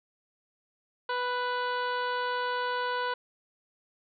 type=harmonic tone with a mistuned harmonic; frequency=493.9 Hz; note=B4; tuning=in tune; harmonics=1 / 2 / 3 / 4 / 5 / 6 / 7 / 8 / 9; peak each=-34 / -31 / -34 / -46 / -49 / -43 / -47 / -46 / -49 dBFS; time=1.09-3.14 s; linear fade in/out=5 ms; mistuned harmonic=4; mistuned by=+17 cents; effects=none